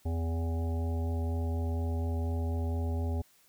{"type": "harmonic tone with a mistuned harmonic", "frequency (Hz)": 82.1, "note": "E2", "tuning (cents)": -6, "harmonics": [1, 3, 5, 7, 9, 10], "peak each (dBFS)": [-29, -39, -43, -46, -48, -49], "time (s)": [0.05, 3.22], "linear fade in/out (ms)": 10, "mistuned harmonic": 3, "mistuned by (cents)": 29, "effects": ["white hiss -64 dBFS RMS until 3.48 s"]}